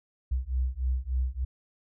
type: beating tone pair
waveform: sine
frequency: 62.1 / 65.5 Hz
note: B1 / C2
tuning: +10 / +2 cents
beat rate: 3.4 Hz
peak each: -29 dBFS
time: 0.31-1.45 s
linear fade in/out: 10 ms
effects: none